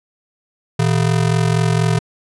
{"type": "ring-modulated tone", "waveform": "square", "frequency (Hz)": 138.59, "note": "C#3", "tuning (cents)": 0, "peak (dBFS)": -11, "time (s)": [0.79, 1.99], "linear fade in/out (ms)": 0, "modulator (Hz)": 22.1, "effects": ["resampled to 24000 Hz"]}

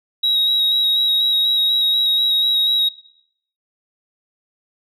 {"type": "tone with vibrato", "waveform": "sine", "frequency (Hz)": 3823, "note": "A#7", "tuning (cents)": 43, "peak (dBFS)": -12, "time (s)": [0.23, 2.89], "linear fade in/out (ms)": 10, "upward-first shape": "square", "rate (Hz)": 4.1, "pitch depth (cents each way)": 16, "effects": ["noise-tail reverb RT60 0.7 s tail -18 dB re dry", "tanh soft clip ceiling -12 dBFS"]}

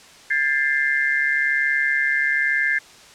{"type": "tone cluster", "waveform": "sine", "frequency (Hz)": [1612, 1753, 2092], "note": ["G6", "A6", "C7"], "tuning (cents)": [48, -7, -1], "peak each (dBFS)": -22, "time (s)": [0.3, 2.79], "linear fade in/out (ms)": 10, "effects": ["white hiss -46 dBFS RMS until 3.14 s", "low-pass 7000 Hz 12 dB/octave"]}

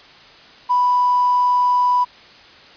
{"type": "tone with hard clipping", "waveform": "triangle", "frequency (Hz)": 987.8, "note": "B5", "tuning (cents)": 0, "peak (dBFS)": -13, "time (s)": [0.69, 2.05], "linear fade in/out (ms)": 20, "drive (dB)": 3, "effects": ["white hiss -44 dBFS RMS until 2.76 s", "resampled to 11025 Hz"]}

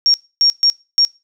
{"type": "tone bursts at uneven times", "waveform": "sine", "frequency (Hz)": 5550, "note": "F8", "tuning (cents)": -12, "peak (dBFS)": -9, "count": 4, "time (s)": [[0.06, 0.14], [0.41, 0.5], [0.63, 0.7], [0.98, 1.05]], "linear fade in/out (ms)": 0, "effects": ["noise-tail reverb RT60 0.3 s tail -21 dB re dry"]}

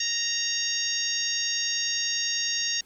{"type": "harmonic tone", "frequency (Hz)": 930, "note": "A#5", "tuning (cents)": -4, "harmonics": [2, 3, 4, 5, 6, 7], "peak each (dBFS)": [-34, -34, -33, -34, -29, -32], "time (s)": [0, 2.81], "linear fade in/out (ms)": 5, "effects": ["pink hiss -59 dBFS RMS until 2.85 s"]}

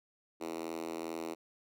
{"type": "tone with high-pass filter", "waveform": "5% pulse", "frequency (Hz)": 82.41, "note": "E2", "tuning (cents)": 0, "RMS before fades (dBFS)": -40, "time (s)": [0.4, 1.35], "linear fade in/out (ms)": 20, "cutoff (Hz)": 320, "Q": 2.9, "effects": []}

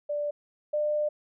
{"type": "tone pair in turn", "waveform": "sine", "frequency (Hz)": [587.3, 598.9], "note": ["D5", "D5"], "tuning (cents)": [0, 34], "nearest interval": "unison", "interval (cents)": 34, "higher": "second", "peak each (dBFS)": [-27, -24], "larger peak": "second", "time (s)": [[0.09, 0.31], [0.73, 1.09]], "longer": "second", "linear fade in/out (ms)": 10, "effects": []}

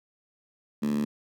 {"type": "tone with high-pass filter", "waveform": "10% pulse", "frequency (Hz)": 73.42, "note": "D2", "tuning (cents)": 0, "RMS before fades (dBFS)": -27, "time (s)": [0.82, 1.05], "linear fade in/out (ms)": 10, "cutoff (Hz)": 210, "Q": 6.9, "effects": []}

